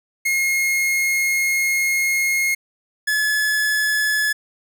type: tone pair in turn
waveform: 45% pulse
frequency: 2151 / 1711.7 Hz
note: C7 / A6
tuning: +47 / -48 cents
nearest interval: major third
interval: 395 cents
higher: first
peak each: -17 / -17 dBFS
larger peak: neither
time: 0.25-2.55 / 3.07-4.33 s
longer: first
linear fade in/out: 10 ms
effects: none